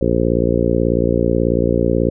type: harmonic tone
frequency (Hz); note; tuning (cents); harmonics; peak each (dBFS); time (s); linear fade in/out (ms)
58.27; A#1; 0; 1 / 2 / 3 / 4 / 5 / 6 / 7 / 8 / 9; -22 / -22 / -22 / -22 / -22 / -22 / -22 / -22 / -22; 0.01-2.1; 5
effects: none